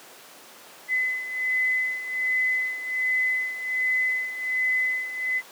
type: beating tone pair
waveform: sine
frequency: 2021 / 2022.3 Hz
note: B6 / B6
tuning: +39 / +41 cents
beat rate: 1.3 Hz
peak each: -24 / -29 dBFS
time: 0.88-5.42 s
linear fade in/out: 50 ms
effects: pink hiss -46 dBFS RMS until 5.51 s + high-pass 400 Hz 12 dB/octave